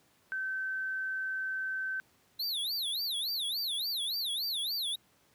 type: tone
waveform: sine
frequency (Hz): 1540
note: G6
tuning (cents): -31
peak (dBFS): -32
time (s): 0.32-2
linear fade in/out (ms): 0
type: tone with vibrato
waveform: square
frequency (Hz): 3951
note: B7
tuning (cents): 0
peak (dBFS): -32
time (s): 2.39-4.96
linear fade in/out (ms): 10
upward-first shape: sine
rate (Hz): 3.5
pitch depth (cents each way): 300
effects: pink hiss -67 dBFS RMS until 5.34 s + high-pass 100 Hz 12 dB/octave